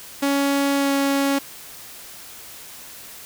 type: tone with pitch glide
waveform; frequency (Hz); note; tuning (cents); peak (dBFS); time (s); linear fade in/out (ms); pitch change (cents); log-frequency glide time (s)
sawtooth; 279.5 to 277.4; C#4 to C#4; +14 to +1; -14; 0.22-1.39; 10; -13; 0.77-0.91
effects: white hiss -40 dBFS RMS until 3.25 s